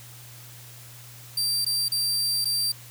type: tone with dropouts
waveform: sawtooth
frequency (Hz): 4699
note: D8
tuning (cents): 0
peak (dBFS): -20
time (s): 1.37-2.72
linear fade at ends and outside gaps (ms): 5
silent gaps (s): 1.648-1.663 / 1.884-1.918 / 2.446-2.454
effects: added 120 Hz sine -46 dBFS peak until 2.9 s + white hiss -47 dBFS RMS until 2.9 s